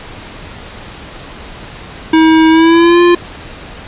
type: tone with pitch glide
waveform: square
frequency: 319.9 to 348.9 Hz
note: D#4 to F4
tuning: +48 to -2 cents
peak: -5 dBFS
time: 2.13-3.15 s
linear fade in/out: 5 ms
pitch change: +150 cents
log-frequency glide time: 2.5-3.01 s
effects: pink hiss -30 dBFS RMS until 3.87 s + resampled to 8000 Hz